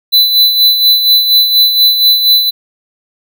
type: tone with tremolo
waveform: square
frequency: 4000 Hz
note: B7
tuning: 21 cents sharp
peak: -4 dBFS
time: 0.12-2.51 s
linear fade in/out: 20 ms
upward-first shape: sine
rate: 4.2 Hz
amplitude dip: 55%
effects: none